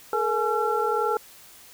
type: tone cluster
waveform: sine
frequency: 426.1 / 467.7 / 846 / 1356 Hz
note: G#4 / A#4 / G#5 / E6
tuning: +44 / +6 / +32 / +49 cents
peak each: -27 dBFS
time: 0.13-1.17 s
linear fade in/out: 2 ms
effects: white hiss -49 dBFS RMS until 1.73 s